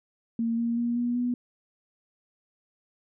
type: tone with pitch steps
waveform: sine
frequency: 230 / 233.6 / 237.3 / 241 / 244.8 Hz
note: A#3 / A#3 / A#3 / B3 / B3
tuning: -23 / +4 / +31 / -42 / -15 cents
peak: -24 dBFS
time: 0.39-1.34 s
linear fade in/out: 2 ms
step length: 190 ms
effects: none